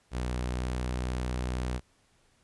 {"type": "tone with pitch glide", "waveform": "sawtooth", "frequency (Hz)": [61.74, 62.17], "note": ["B1", "B1"], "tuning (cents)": [0, 12], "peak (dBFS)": -26, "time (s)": [0.11, 1.81], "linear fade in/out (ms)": 50, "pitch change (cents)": 12, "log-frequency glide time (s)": [0.54, 0.62], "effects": ["pink hiss -67 dBFS RMS until 2.43 s", "resampled to 24000 Hz"]}